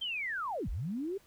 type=linear two-way sweep; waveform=sine; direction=down then up; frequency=3200 to 32.77 to 409.3 Hz; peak=-33 dBFS; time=0.01-1.18 s; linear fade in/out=10 ms; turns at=0.69 s; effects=pink hiss -64 dBFS RMS until 1.26 s